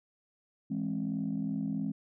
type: chord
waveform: sine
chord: E augmented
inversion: none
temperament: equal with one note detuned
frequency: 164.81 / 207.7 / 267 Hz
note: E3 / G#3 / B#3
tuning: 0 / 0 / +35 cents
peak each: -36 / -33 / -34 dBFS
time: 0.7-1.92 s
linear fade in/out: 10 ms
effects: tanh soft clip ceiling -24 dBFS